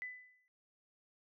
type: tone with exponential decay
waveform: sine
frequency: 2000 Hz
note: B6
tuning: 21 cents sharp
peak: -38 dBFS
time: 0.02-0.48 s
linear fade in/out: 0 ms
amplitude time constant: 100 ms
effects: none